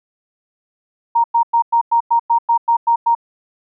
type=tone bursts; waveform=sine; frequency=932.3 Hz; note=A#5; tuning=in tune; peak=-10 dBFS; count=11; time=1.15-3.151 s; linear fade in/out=10 ms; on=91 ms; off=100 ms; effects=none